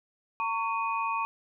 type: tone cluster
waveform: sine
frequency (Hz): 910 / 1115 / 2488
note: A#5 / C#6 / D#7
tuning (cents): -42 / +10 / -1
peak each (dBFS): -31 / -30 / -35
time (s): 0.4-1.25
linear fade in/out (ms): 0
effects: none